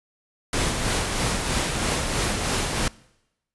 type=noise with tremolo; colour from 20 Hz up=pink; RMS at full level=-23 dBFS; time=0.53-2.88 s; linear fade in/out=2 ms; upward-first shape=sine; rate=3.1 Hz; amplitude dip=35%; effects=noise-tail reverb RT60 0.9 s tail -23 dB re dry + resampled to 24000 Hz